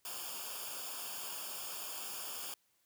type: noise with comb filter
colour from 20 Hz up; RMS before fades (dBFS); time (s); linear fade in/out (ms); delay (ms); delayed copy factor
white; -43; 0.05-2.54; 2; 0.5; -0.8
effects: white hiss -75 dBFS RMS until 2.85 s